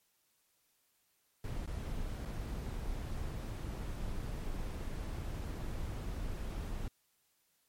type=noise with dropouts; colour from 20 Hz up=brown; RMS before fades=-39 dBFS; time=1.44-6.88 s; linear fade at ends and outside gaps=2 ms; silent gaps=1.66-1.675 / 2.252-2.256 s; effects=white hiss -75 dBFS RMS until 7.68 s + MP3 64 kbps